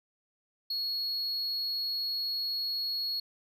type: tone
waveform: triangle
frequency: 4332 Hz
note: C#8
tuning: 41 cents flat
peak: -29 dBFS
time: 0.7-3.2 s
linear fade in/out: 5 ms
effects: none